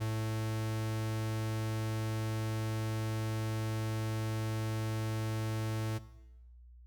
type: tone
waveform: 45% pulse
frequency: 110 Hz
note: A2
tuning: in tune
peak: -32 dBFS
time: 0-5.99 s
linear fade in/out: 20 ms
effects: noise-tail reverb RT60 1.0 s tail -17 dB re dry + added 60 Hz sine -52 dBFS peak until 6.86 s